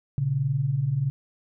sine tone pair together, 118.76 / 140 Hz, A#2 / C#3, +33 / +18 cents, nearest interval minor third, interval 285 cents, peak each -28 / -23 dBFS, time 0.18-1.1 s, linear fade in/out 0 ms, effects none

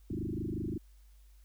sine tone with frequency modulation, 210 Hz, G#3, 19 cents sharp, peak -33 dBFS, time 0.1-0.78 s, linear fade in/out 5 ms, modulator 25.5 Hz, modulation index 5.7, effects added 50 Hz sine -55 dBFS peak until 1.44 s + white hiss -71 dBFS RMS until 1.44 s

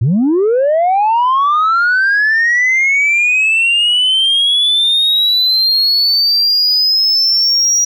sine linear sweep, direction up, 100.8 to 5760 Hz, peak -7 dBFS, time 0.01-7.85 s, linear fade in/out 10 ms, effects tanh soft clip ceiling -7 dBFS

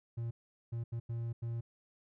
triangle tone bursts at uneven times, 116.54 Hz, A#2, in tune, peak -33 dBFS, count 5, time 0.17-0.31 / 0.72-0.84 / 0.92-1 / 1.09-1.33 / 1.42-1.61 s, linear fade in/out 10 ms, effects none

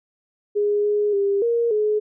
sine tone with pitch steps, 413.1 / 415.7 / 399.3 / 468.4 / 424 Hz, G#4 / G#4 / G4 / A#4 / G#4, -9 / +2 / +32 / +8 / +36 cents, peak -17 dBFS, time 0.55-2 s, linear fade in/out 20 ms, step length 290 ms, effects none

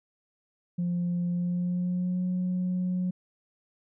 sine tone with pitch glide, 175.2 to 181.9 Hz, F3 to F#3, +6 to -29 cents, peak -24 dBFS, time 0.78-3.11 s, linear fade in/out 10 ms, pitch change +65 cents, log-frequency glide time 1.3-2.24 s, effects tanh soft clip ceiling -23 dBFS

